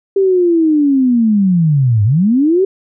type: linear two-way sweep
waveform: sine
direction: down then up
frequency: 395.8 to 99 to 395.8 Hz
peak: -8 dBFS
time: 0.16-2.65 s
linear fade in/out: 5 ms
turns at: 2.04 s
effects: none